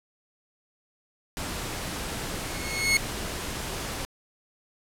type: noise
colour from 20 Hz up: pink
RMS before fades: -33 dBFS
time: 1.37-4.05 s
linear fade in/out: 0 ms
type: tone with exponential growth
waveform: sawtooth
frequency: 2179 Hz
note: C#7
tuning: 30 cents flat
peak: -14 dBFS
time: 2.32-2.97 s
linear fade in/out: 2 ms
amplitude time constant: 140 ms
effects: low-pass 12000 Hz 12 dB/octave